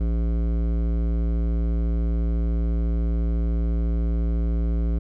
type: tone with hard clipping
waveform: sine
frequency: 57 Hz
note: A#1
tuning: 38 cents flat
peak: -22 dBFS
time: 0-4.99 s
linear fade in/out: 10 ms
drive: 14 dB
effects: none